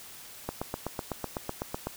click train, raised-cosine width 1 ms, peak -17 dBFS, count 12, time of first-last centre 0.49-1.87 s, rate 7.97 Hz, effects white hiss -47 dBFS RMS until 1.96 s

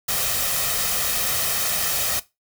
white noise with comb filter, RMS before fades -23 dBFS, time 0.08-2.2 s, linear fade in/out 10 ms, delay 1.6 ms, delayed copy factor +0.55, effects noise-tail reverb RT60 0.2 s tail -17 dB re dry

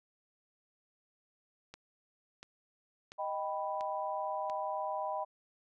click train, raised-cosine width 0.2 ms, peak -30 dBFS, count 5, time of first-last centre 1.74-4.499 s, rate 1.45 Hz
sine chord, Eb augmented, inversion none, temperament equal, 622.3 / 784 / 987.8 Hz, Eb5 / G5 / B5, 0 / 0 / 0 cents, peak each -38 dBFS, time 3.18-5.25 s, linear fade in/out 20 ms
effects none

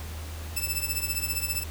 5% pulse tone with tremolo, 2637 Hz, E7, in tune, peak -15 dBFS, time 0.56-1.64 s, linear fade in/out 10 ms, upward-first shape triangle, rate 15 Hz, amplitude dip 85%, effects added 79 Hz sine -35 dBFS peak until 1.7 s + pink hiss -43 dBFS RMS until 1.7 s

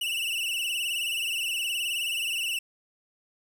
45% pulse tone with vibrato, 2794 Hz, F7, in tune, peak -27 dBFS, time 0.01-2.59 s, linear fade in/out 5 ms, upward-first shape sine, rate 19 Hz, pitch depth 100 cents each way, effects none

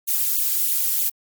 violet noise with flanger, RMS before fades -21 dBFS, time 0.07-1.1 s, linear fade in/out 20 ms, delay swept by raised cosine 0.27 to 2.57 ms, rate 3.2 Hz, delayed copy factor +0.8, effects Opus 48 kbps

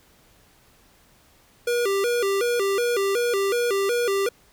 square tone with vibrato, 434.9 Hz, A4, 20 cents flat, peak -21 dBFS, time 1.67-4.29 s, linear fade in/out 5 ms, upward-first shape square, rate 2.7 Hz, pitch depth 170 cents each way, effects pink hiss -57 dBFS RMS until 4.52 s

